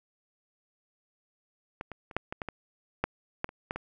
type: clicks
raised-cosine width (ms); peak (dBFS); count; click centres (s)
0.5; -21 / -25 / -30 / -12 / -20 / -19 / -20 / -11 / -13 / -29 / -17 / -21; 12; 1.811 / 1.917 / 2.112 / 2.166 / 2.325 / 2.418 / 2.487 / 3.04 / 3.444 / 3.491 / 3.709 / 3.76
effects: none